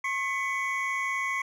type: tone cluster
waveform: triangle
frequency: 1082 / 2014 / 2229 Hz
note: C#6 / B6 / C#7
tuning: -42 / +33 / +9 cents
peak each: -30 dBFS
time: 0.04-1.42 s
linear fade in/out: 5 ms
effects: none